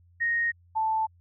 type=tone pair in turn; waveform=sine; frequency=1864.7 / 880 Hz; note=A#6 / A5; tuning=0 / 0 cents; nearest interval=octave + minor second; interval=1300 cents; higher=first; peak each=-23 dBFS; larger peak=neither; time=0.2-0.52 / 0.75-1.07 s; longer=neither; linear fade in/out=20 ms; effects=added 87 Hz sine -56 dBFS peak until 1.2 s